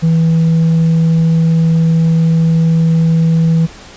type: tone with tanh clipping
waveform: triangle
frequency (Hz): 163.5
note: E3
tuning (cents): -14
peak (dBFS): -8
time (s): 0.02-3.67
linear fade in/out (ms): 20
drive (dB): 7
effects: pink hiss -35 dBFS RMS until 3.96 s + resampled to 16000 Hz